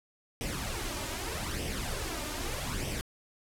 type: noise with flanger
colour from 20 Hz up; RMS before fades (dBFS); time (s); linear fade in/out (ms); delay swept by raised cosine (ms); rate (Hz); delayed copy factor
pink; -35; 0.41-3.01; 0; 0.35 to 3.35; 0.81; +0.6
effects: low-pass 12000 Hz 12 dB/octave